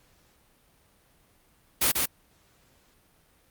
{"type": "noise with echo", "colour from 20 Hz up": "white", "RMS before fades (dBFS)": -22, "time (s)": [1.81, 1.92], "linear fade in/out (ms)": 10, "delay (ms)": 140, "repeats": 1, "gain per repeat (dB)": -3, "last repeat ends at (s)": 2.06, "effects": ["pink hiss -63 dBFS RMS until 3.5 s", "Opus 48 kbps"]}